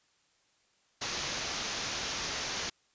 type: low-pass noise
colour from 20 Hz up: white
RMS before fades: -36 dBFS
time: 1.01-2.7 s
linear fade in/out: 10 ms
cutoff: 6700 Hz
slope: 96 dB/octave
effects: white hiss -70 dBFS RMS until 2.94 s + resampled to 16000 Hz